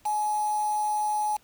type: tone with quantisation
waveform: sine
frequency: 844 Hz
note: G#5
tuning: 28 cents sharp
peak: -24 dBFS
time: 0.05-1.37 s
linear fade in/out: 10 ms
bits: 6
effects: pink hiss -61 dBFS RMS until 1.43 s

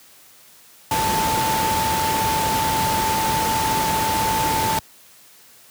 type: tone in noise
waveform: sine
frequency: 884 Hz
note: A5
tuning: 8 cents sharp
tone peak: -20 dBFS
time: 0.91-4.79 s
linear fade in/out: 2 ms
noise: pink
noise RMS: -23 dBFS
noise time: 0.91-4.79 s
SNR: 0 dB
effects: white hiss -49 dBFS RMS until 5.7 s + high-pass 80 Hz 12 dB/octave

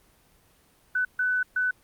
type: tone bursts at uneven times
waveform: sine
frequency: 1500 Hz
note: F#6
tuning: 23 cents sharp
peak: -22 dBFS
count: 3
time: 0.95-1.05 / 1.19-1.43 / 1.56-1.71 s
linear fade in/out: 5 ms
effects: pink hiss -61 dBFS RMS until 1.83 s + Opus 24 kbps

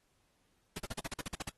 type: noise bursts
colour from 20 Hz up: pink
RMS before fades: -39 dBFS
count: 11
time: 0.76-1.495 s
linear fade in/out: 5 ms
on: 25 ms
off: 46 ms
effects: pink hiss -75 dBFS RMS until 1.57 s + AAC 32 kbps

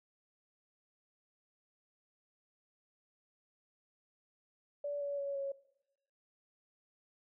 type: tone with pitch steps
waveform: sine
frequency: 577 / 568.7 / 560.6 / 552.5 Hz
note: D5 / C#5 / C#5 / C#5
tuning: -31 / +44 / +19 / -6 cents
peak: -35 dBFS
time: 4.84-5.52 s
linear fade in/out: 5 ms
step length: 170 ms
effects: noise-tail reverb RT60 0.8 s tail -18 dB re dry

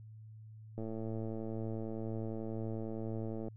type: click train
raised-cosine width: 2 ms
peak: -28 dBFS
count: 301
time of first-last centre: 0.78-3.483 s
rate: 111 Hz
effects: added 109 Hz sine -49 dBFS peak until 3.56 s

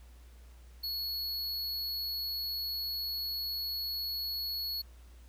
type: tone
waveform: square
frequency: 4366 Hz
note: C#8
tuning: 27 cents flat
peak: -34 dBFS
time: 0.83-4.82 s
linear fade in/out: 10 ms
effects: added 60 Hz sine -51 dBFS peak until 5.28 s + pink hiss -64 dBFS RMS until 5.28 s

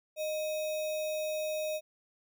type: tone with sample-and-hold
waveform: sine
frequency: 618 Hz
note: D#5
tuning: 12 cents flat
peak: -31 dBFS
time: 0.16-1.81 s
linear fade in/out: 50 ms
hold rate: 3150 Hz
effects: none

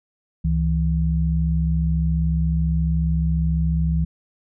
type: tone pair together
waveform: sine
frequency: 68.36 / 162.6 Hz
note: C#2 / E3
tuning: -24 / -23 cents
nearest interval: octave + minor third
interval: 1501 cents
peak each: -20 / -20 dBFS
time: 0.44-4.05 s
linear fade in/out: 10 ms
effects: none

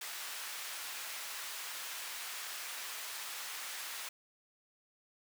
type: high-pass noise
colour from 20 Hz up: pink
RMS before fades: -43 dBFS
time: 0.01-4.09 s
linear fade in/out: 5 ms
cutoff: 1300 Hz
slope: 12 dB/octave
effects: none

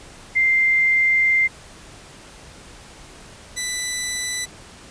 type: tone pair in turn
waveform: sine / 10% pulse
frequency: 2093 / 1986.5 Hz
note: C7 / B6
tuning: 0 / +10 cents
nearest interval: minor second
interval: 90 cents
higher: first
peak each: -14 dBFS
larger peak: neither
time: 0.35-1.48 / 3.56-4.46 s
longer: first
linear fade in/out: 20 ms
effects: pink hiss -43 dBFS RMS until 4.9 s + resampled to 22050 Hz

